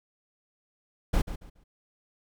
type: noise with echo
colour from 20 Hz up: brown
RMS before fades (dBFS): -23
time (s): 1.13-1.22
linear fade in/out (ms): 10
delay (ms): 140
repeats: 3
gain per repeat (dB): -12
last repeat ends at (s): 1.64
effects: none